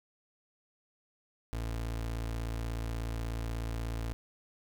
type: tone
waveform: 30% pulse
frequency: 56.5 Hz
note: A1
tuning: 47 cents sharp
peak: -31 dBFS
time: 1.53-4.13 s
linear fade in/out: 0 ms
effects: none